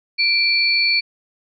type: tone pair together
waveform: sine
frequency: 2349 / 4434 Hz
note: D7 / C#8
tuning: 0 / 0 cents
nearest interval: major seventh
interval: 1100 cents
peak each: -17 dBFS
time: 0.18-1.01 s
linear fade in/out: 20 ms
effects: none